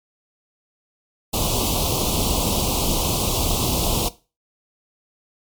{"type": "band-stop noise", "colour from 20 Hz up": "pink", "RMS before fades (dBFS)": -21, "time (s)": [1.33, 4.09], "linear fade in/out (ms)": 10, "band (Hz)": [1100, 2700], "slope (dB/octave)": 48, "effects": ["noise-tail reverb RT60 0.3 s tail -17 dB re dry", "MP3 96 kbps"]}